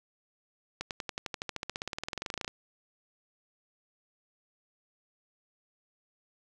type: accelerating click train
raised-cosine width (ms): 0.2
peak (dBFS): -17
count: 29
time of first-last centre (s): 0.81-2.479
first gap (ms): 98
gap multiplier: 0.96
effects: none